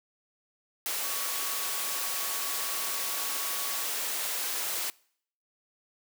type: tone in noise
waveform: sine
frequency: 1122 Hz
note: C#6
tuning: 21 cents sharp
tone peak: -43 dBFS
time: 1.03-3.84 s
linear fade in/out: 0 ms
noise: white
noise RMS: -32 dBFS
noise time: 0.86-4.9 s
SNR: -14 dB
effects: noise-tail reverb RT60 0.6 s tail -24 dB re dry + high-pass 400 Hz 12 dB/octave